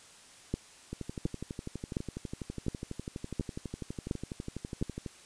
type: two click trains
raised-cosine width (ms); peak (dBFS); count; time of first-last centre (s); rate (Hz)
3; -24 / -17; 51 / 7; 0.93-5.062 / 0.54-4.826; 12.1 / 1.4
effects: white hiss -55 dBFS RMS until 5.25 s + resampled to 22050 Hz